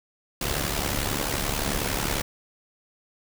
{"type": "noise with amplitude modulation", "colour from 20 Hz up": "pink", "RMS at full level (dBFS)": -24, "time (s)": [0.41, 2.22], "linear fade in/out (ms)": 5, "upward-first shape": "sine", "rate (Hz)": 71.2, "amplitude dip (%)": 70, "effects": []}